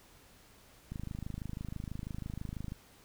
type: click train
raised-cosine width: 5 ms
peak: -27 dBFS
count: 48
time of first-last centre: 0.92-2.721 s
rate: 26.1 Hz
effects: pink hiss -60 dBFS RMS until 3.04 s